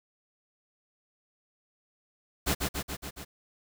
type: noise with echo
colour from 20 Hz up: pink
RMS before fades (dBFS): -27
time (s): 2.46-2.55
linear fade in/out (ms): 20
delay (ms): 140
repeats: 5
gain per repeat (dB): -3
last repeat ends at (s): 3.25
effects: none